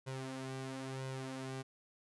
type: tone with flanger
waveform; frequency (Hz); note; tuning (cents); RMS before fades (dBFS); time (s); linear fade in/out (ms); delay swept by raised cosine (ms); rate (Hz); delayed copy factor
sawtooth; 132.3; C3; +20; -43; 0.06-1.63; 20; 2 to 5; 1; +0.65
effects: resampled to 24000 Hz